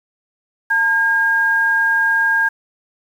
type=tone pair together; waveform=sine; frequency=901.8 / 1619 Hz; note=A5 / G#6; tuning=+42 / -45 cents; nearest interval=minor seventh; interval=1013 cents; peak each=-22 / -13 dBFS; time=0.7-2.49 s; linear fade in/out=10 ms; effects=7-bit